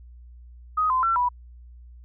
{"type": "tone with pitch steps", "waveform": "sine", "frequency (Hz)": [1253, 1028, 1349, 982], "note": ["D#6", "C6", "E6", "B5"], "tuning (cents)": [12, -31, 40, -10], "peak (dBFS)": -19, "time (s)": [0.77, 1.29], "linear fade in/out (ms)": 10, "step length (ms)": 130, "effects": ["added 60 Hz sine -43 dBFS peak until 2.04 s"]}